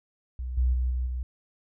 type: tone with level steps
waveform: sine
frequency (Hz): 62.5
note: B1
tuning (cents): +21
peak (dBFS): -30 / -20 / -23 / -25 / -28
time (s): 0.39-1.23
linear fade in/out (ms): 0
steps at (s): 0.57 / 0.73 / 0.9 / 1.06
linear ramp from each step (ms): 10
effects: none